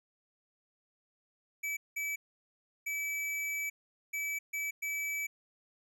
square tone bursts at uneven times, 2300 Hz, D7, 37 cents flat, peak -34 dBFS, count 6, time 1.63-1.77 / 1.96-2.16 / 2.86-3.7 / 4.13-4.39 / 4.53-4.71 / 4.82-5.27 s, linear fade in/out 10 ms, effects none

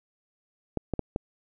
clicks, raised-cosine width 2 ms, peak -14 dBFS, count 4, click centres 0.773 / 0.937 / 0.993 / 1.161 s, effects none

